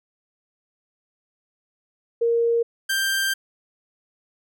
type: tone pair in turn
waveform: sine / sawtooth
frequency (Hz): 466.2 / 1578.1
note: A#4 / G6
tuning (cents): 0 / +11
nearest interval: octave + major sixth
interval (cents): 2111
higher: second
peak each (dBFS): -17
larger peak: neither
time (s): 2.21-2.63 / 2.89-3.34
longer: second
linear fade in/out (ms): 10
effects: none